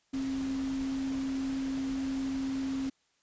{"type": "tone in noise", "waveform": "sine", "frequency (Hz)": 267.9, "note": "C4", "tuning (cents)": 41, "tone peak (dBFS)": -30, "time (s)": [0.13, 2.9], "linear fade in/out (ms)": 10, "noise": "pink", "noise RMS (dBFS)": -45, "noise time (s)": [0.13, 2.9], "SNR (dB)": 12, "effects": ["white hiss -72 dBFS RMS until 3.22 s", "resampled to 16000 Hz"]}